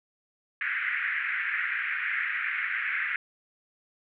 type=band-pass noise; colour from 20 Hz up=white; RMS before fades=-30 dBFS; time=0.61-3.16 s; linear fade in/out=2 ms; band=1500 to 2200 Hz; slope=48 dB/octave; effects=none